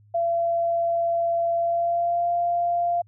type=tone with pitch glide; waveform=sine; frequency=679 to 693.7 Hz; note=F5 to F5; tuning=-49 to -12 cents; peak=-20 dBFS; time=0.14-3.02 s; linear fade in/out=10 ms; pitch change=+37 cents; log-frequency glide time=1.54-2.3 s; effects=added 104 Hz sine -52 dBFS peak until 3.07 s